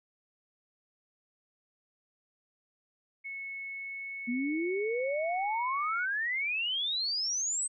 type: tone with pitch glide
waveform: sine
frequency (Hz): 2200 to 2215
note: C#7 to C#7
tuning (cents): -14 to -2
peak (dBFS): -37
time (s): 3.24-6.06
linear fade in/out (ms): 20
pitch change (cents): +12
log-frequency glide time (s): 3.69-4.83
type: exponential sweep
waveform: sine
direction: up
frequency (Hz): 233.1 to 8372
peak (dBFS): -29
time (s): 4.27-7.68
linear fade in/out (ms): 20
effects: none